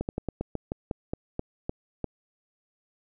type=slowing click train; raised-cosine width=2 ms; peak=-16 dBFS; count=12; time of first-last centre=0.01-2.043 s; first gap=79 ms; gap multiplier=1.16; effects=none